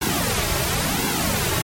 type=noise with flanger; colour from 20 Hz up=pink; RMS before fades=-22 dBFS; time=0.01-1.62 s; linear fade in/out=10 ms; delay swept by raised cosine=1.6 to 4.1 ms; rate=0.95 Hz; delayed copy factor=-1; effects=MP3 64 kbps